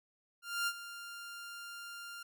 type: tone with ADSR envelope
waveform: sawtooth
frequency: 1396.9 Hz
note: F6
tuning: in tune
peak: -27 dBFS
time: 0.42-2.23 s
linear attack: 250 ms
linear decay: 55 ms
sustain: -14 dB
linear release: 6 ms
effects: none